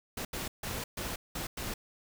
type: noise bursts at uneven times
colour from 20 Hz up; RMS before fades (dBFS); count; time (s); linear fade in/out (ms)
pink; -37; 6; 0.17-0.25 / 0.33-0.48 / 0.63-0.84 / 0.97-1.16 / 1.35-1.47 / 1.57-1.74; 5
effects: none